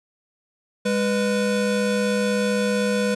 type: tone pair together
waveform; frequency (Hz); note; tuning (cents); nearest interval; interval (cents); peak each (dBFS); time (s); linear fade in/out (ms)
square; 203.7 / 493.9; G#3 / B4; -33 / 0; octave + minor third; 1533; -23; 0.85-3.15; 10
effects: resampled to 24000 Hz